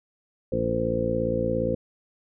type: harmonic tone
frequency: 57.3 Hz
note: A#1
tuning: 29 cents flat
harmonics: 1 / 2 / 3 / 4 / 5 / 6 / 8 / 9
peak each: -36 / -32 / -33 / -31 / -35 / -33 / -31 / -26 dBFS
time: 0.52-1.75 s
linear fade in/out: 5 ms
effects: none